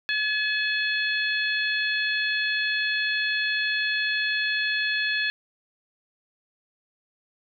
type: harmonic tone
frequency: 854 Hz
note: G#5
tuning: 48 cents sharp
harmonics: 2 / 3 / 4 / 5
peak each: -25 / -29 / -31 / -33 dBFS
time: 0.09-5.3 s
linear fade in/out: 0 ms
effects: none